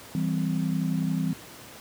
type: chord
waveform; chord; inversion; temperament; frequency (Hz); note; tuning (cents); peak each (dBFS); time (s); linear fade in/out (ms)
sine; C major; first; equal with one note detuned; 164.81 / 196 / 259.1; E3 / G3 / C4; 0 / 0 / -17; -26 / -29 / -30; 0.15-1.33; 0
effects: pink hiss -45 dBFS RMS until 1.8 s + high-pass 100 Hz 12 dB/octave